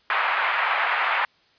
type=band-pass noise; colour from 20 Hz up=pink; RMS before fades=-23 dBFS; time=0.1-1.25 s; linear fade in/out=2 ms; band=860 to 2400 Hz; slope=24 dB/octave; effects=white hiss -60 dBFS RMS until 1.58 s + resampled to 11025 Hz